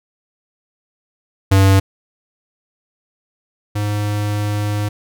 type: tone pair in turn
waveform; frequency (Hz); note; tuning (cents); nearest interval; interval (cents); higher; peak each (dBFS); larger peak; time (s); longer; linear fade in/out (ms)
square; 96.8 / 104.02; G2 / G#2; -21 / +3; minor second; 124; second; -9 / -18; first; 1.51-1.8 / 3.75-4.89; second; 10
effects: none